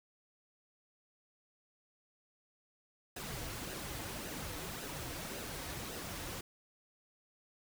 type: noise with flanger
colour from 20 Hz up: pink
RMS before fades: -43 dBFS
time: 3.16-6.41 s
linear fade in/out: 5 ms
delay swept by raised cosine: 0.88 to 5.08 ms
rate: 1.8 Hz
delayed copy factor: -0.55
effects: none